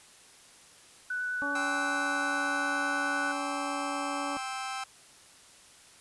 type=tone with vibrato; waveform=sine; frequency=1487 Hz; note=F#6; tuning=8 cents sharp; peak=-30 dBFS; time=1.1-3.32 s; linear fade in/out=5 ms; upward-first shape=triangle; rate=9.8 Hz; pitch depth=10 cents each way
type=harmonic tone; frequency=284.4 Hz; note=C#4; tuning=45 cents sharp; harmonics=1 / 2 / 3 / 4; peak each=-37 / -40 / -40 / -38 dBFS; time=1.42-4.37 s; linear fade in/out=0 ms
type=chord; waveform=sawtooth; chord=C major; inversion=second; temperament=just; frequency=784.9 / 1046.5 / 1308.1 Hz; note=G5 / C6 / E6; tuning=+2 / 0 / -14 cents; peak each=-33 / -39 / -34 dBFS; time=1.55-4.84 s; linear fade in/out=5 ms
effects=white hiss -55 dBFS RMS until 6 s + resampled to 24000 Hz